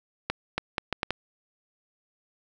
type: accelerating click train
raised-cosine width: 0.3 ms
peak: -10 dBFS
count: 6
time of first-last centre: 0.3-1.107 s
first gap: 280 ms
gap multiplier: 0.72
effects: none